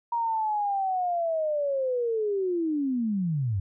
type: linear sweep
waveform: sine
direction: down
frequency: 947 to 90.1 Hz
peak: -24 dBFS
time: 0.12-3.6 s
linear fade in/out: 5 ms
effects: none